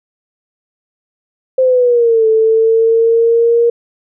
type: linear two-way sweep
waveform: sine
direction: down then up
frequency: 523.3 to 440 to 471 Hz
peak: -7 dBFS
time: 1.58-3.7 s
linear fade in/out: 5 ms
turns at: 2.27 s
effects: none